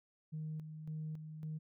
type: tone with tremolo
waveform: sine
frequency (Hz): 155.56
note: D#3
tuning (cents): 0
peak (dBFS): -38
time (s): 0.32-1.59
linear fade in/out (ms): 20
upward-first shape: square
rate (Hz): 1.8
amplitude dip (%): 55
effects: tanh soft clip ceiling -35 dBFS